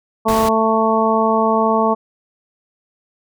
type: harmonic tone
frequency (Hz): 221.9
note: A3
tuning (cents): +15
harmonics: 1 / 2 / 3 / 4 / 5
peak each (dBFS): -19 / -19 / -19 / -19 / -19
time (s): 0.25-1.95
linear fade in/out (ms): 20
type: noise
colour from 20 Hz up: pink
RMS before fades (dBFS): -25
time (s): 0.28-0.49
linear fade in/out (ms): 5
effects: none